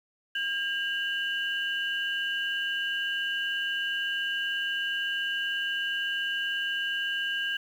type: tone cluster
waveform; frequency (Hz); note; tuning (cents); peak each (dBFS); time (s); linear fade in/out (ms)
sine; 1612 / 2783 / 2963; G6 / F7 / F#7; +48 / -7 / +2; -29 / -36 / -32; 0.35-7.57; 5
effects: tanh soft clip ceiling -19 dBFS + 9-bit